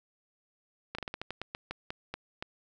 slowing click train, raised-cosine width 0.3 ms, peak -20 dBFS, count 13, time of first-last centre 0.95-2.425 s, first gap 35 ms, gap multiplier 1.21, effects none

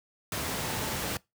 sine tone in noise, 882 Hz, A5, 4 cents sharp, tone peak -43 dBFS, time 0.63-0.97 s, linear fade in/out 2 ms, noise pink, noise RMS -32 dBFS, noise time 0.32-1.17 s, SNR -14 dB, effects noise-tail reverb RT60 0.2 s tail -23 dB re dry + high-pass 80 Hz 12 dB/octave

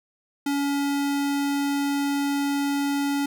square tone, 282.4 Hz, C#4, 32 cents sharp, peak -23 dBFS, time 0.46-3.26 s, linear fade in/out 5 ms, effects none

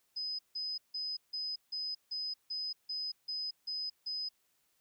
sine tone bursts, 5030 Hz, D#8, 18 cents sharp, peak -35 dBFS, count 11, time 0.16-4.29 s, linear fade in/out 10 ms, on 230 ms, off 160 ms, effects white hiss -75 dBFS RMS until 4.8 s

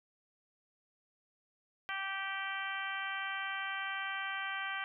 harmonic tone, 389.3 Hz, G4, 12 cents flat, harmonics 2 / 3 / 4 / 5 / 6 / 7 / 8, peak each -45 / -43 / -40 / -43 / -44 / -49 / -46 dBFS, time 1.89-4.84 s, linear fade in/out 0 ms, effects none

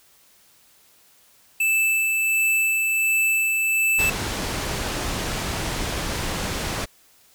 square tone with tremolo, 2637 Hz, E7, in tune, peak -18 dBFS, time 1.6-4.1 s, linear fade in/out 5 ms, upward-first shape sine, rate 1.4 Hz, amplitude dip 25%
pink low-pass noise, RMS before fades -27 dBFS, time 3.98-6.86 s, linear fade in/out 20 ms, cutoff 9000 Hz, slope 12 dB/octave
effects white hiss -56 dBFS RMS until 7.34 s

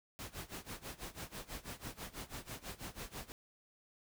pink noise with tremolo, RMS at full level -44 dBFS, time 0.19-3.32 s, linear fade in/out 0 ms, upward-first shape sine, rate 6.1 Hz, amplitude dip 90%, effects none

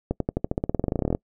accelerating click train, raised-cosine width 2 ms, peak -10 dBFS, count 22, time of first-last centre 0.11-1.149 s, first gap 93 ms, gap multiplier 0.93, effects noise-tail reverb RT60 0.1 s tail -26 dB re dry

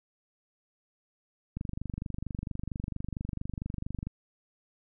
click train, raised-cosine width 5 ms, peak -22 dBFS, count 62, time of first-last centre 1.57-4.07 s, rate 24.4 Hz, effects none

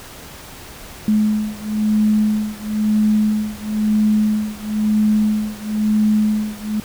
sine beating tone pair, 212.9 / 213.9 Hz, G#3 / A3, +43 / -49 cents, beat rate 1 Hz, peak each -17 / -18 dBFS, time 1.08-6.8 s, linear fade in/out 2 ms, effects pink hiss -37 dBFS RMS until 6.84 s

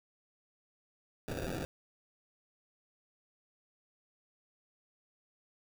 violet noise with sample-and-hold, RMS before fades -38 dBFS, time 1.28-1.65 s, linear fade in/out 0 ms, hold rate 1050 Hz, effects none

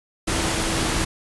sine tone in noise, 326.9 Hz, E4, 14 cents flat, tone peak -30 dBFS, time 0.27-1.05 s, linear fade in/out 10 ms, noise pink, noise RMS -23 dBFS, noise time 0.27-1.05 s, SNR -10 dB, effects resampled to 24000 Hz

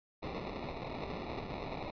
violet noise with sample-and-hold, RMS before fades -41 dBFS, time 0.22-1.91 s, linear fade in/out 10 ms, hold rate 1575 Hz, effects resampled to 11025 Hz

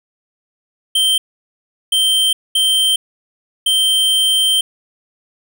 square tone bursts at uneven times, 3130 Hz, G7, 3 cents flat, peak -12 dBFS, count 4, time 0.95-1.18 / 1.92-2.33 / 2.55-2.96 / 3.66-4.61 s, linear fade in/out 5 ms, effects none

